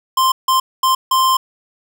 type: tone bursts at uneven times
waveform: square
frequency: 1046.5 Hz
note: C6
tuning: in tune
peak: -12 dBFS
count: 4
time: 0.17-0.32 / 0.48-0.6 / 0.83-0.95 / 1.11-1.37 s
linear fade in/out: 5 ms
effects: none